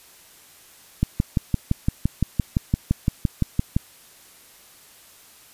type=click train; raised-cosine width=5 ms; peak=-6 dBFS; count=17; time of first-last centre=1.03-3.765 s; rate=5.85 Hz; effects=white hiss -50 dBFS RMS until 5.53 s + resampled to 32000 Hz